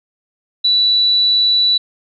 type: tone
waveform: sine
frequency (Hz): 3951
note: B7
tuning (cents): 0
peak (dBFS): -10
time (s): 0.64-1.78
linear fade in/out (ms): 10
effects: none